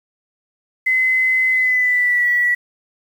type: tone with pitch glide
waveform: sine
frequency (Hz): 2040 to 1945.6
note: C7 to B6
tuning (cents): -44 to -26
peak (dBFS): -13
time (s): 0.86-2.55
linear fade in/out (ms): 10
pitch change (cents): -82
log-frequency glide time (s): 1.51-2.25
effects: 7-bit